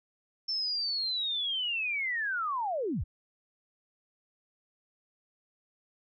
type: linear sweep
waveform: sine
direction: down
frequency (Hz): 5370 to 38.27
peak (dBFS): -29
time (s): 0.48-3.04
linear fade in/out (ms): 10
effects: none